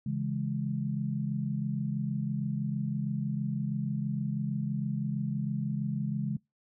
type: chord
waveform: sine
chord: C# minor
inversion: none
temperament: equal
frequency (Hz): 138.59 / 164.81 / 207.7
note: C#3 / E3 / G#3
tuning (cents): 0 / 0 / 0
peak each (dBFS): -32 / -36 / -33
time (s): 0.06-6.37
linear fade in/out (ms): 5
effects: noise-tail reverb RT60 0.2 s tail -24 dB re dry